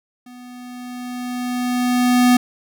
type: tone with level ramp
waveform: square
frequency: 247.4 Hz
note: B3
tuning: 3 cents sharp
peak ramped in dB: -39 to -10 dBFS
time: 0.26-2.37 s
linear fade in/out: 5 ms
effects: none